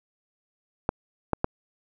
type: clicks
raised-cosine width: 1 ms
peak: -8 dBFS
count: 3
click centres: 0.891 / 1.333 / 1.444 s
effects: none